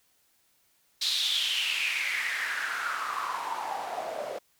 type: noise with band-pass filter sweep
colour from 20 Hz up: white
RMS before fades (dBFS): -31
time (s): 1.01-4.39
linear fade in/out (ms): 10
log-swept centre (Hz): 4100 to 560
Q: 5.9
effects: white hiss -68 dBFS RMS until 4.59 s